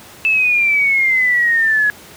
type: exponential sweep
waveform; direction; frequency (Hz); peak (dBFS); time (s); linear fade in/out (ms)
sine; down; 2637 to 1678; -11; 0.25-1.9; 0
effects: pink hiss -39 dBFS RMS until 2.16 s + high-pass 100 Hz 12 dB/octave